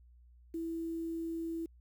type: tone with quantisation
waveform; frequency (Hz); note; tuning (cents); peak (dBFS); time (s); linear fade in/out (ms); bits
sine; 330; E4; +2; -35; 0.54-1.66; 5; 10
effects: added 60 Hz sine -57 dBFS peak until 1.8 s